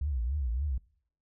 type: tone with vibrato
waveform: sine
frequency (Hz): 65.41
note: C2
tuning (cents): 0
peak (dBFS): -28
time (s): 0.01-0.78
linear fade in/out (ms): 5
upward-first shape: triangle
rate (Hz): 3.5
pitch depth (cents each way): 290
effects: noise-tail reverb RT60 0.6 s tail -22 dB re dry